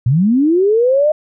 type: linear sweep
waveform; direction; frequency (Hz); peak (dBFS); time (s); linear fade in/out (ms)
sine; up; 111 to 622.3; -9; 0.06-1.12; 5
effects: none